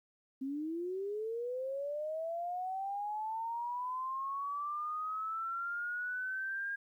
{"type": "linear sweep", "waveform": "sine", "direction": "up", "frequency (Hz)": [260.7, 1623], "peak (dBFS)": -35, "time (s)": [0.41, 6.76], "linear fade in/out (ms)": 10, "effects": ["12-bit"]}